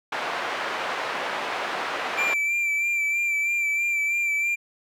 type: band-pass noise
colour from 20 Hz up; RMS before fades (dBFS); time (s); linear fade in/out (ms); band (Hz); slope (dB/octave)
pink; -29; 0.12-2.34; 5; 660 to 2300; 12
type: tone with vibrato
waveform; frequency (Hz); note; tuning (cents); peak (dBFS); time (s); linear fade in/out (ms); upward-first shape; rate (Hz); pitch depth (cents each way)
triangle; 2349; D7; 0; -20; 2.17-4.56; 20; sine; 3.1; 31
effects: none